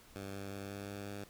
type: tone with pitch steps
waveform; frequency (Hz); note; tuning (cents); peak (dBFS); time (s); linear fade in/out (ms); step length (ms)
10% pulse; 98 / 98.62 / 99.25 / 99.89 / 100.52 / 101.16; G2 / G2 / G2 / G2 / G2 / G#2; 0 / +11 / +22 / +33 / +44 / -45; -34; 0.16-1.24; 0; 180
effects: pink hiss -60 dBFS RMS until 1.29 s